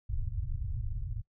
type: low-pass noise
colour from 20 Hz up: pink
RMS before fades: -34 dBFS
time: 0.09-1.22 s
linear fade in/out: 10 ms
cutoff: 120 Hz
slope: 48 dB/octave
effects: noise-tail reverb RT60 0.1 s tail -22 dB re dry